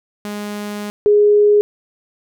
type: tone pair in turn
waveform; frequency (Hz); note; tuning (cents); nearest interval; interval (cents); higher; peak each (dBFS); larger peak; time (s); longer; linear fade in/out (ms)
sawtooth / sine; 207.1 / 415.1; G#3 / G#4; -5 / -1; octave; 1204; second; -20 / -8; second; 0.25-0.9 / 1.06-1.61; first; 0
effects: none